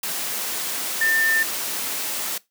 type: tone in noise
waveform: sine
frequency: 1794 Hz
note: A6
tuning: 33 cents sharp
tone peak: -17 dBFS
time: 1.01-1.43 s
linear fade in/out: 5 ms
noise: white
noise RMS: -27 dBFS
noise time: 0.03-2.38 s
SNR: +7 dB
effects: noise-tail reverb RT60 0.2 s tail -21 dB re dry + high-pass 200 Hz 12 dB/octave